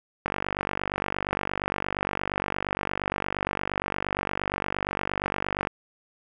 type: click train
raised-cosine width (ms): 0.5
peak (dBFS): -11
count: 264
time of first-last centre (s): 0.26-5.672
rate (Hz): 48.6
effects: none